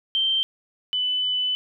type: tone pair in turn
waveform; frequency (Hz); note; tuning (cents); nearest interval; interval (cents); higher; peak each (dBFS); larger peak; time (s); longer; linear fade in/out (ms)
sine; 3133 / 2999; G7 / F#7; -2 / +23; minor second; 75; first; -19 / -21; first; 0.15-0.43 / 0.93-1.55; second; 0
effects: none